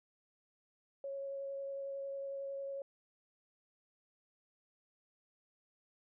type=tone with vibrato; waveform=sine; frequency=551 Hz; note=C#5; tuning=11 cents flat; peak=-39 dBFS; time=1.04-2.82 s; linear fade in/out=2 ms; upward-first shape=sine; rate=11 Hz; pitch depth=9 cents each way; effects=none